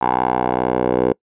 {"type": "tone with band-pass filter sweep", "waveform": "10% pulse", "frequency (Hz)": 62.4, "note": "B1", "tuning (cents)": 19, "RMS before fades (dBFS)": -18, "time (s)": [0.01, 1.13], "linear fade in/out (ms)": 10, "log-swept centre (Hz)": [860, 490], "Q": 3.5, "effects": ["noise-tail reverb RT60 0.1 s tail -26 dB re dry", "resampled to 8000 Hz"]}